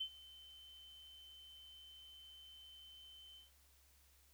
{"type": "tone with ADSR envelope", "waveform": "sine", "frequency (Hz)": 3073, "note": "G7", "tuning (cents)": -35, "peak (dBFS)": -37, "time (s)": [0, 3.51], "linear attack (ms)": 10, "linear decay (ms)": 76, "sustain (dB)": -19, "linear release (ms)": 140, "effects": ["added 68 Hz sine -70 dBFS peak until 4.33 s", "white hiss -71 dBFS RMS until 4.33 s"]}